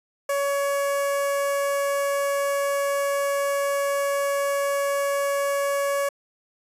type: tone with notch filter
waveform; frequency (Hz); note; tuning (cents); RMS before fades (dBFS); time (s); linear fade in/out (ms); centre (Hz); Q
sawtooth; 562; C#5; +24; -24; 0.29-6.09; 5; 3800; 0.87
effects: resampled to 32000 Hz